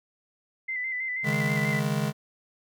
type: tone with vibrato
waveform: sine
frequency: 2034 Hz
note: C7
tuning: 50 cents flat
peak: -28 dBFS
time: 0.68-1.8 s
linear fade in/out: 10 ms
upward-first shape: square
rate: 6.2 Hz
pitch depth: 36 cents each way
type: chord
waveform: square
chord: C# suspended second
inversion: none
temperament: just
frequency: 138.59 / 155.92 / 207.9 Hz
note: C#3 / D#3 / G#3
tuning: 0 / +4 / +2 cents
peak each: -30 dBFS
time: 1.23-2.13 s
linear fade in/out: 50 ms
effects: none